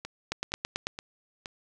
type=two click trains; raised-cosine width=0.2 ms; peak=-12 / -20 dBFS; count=6 / 4; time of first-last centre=0.32-0.869 / 0.05-1.458 s; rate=9.1 / 2.13 Hz; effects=none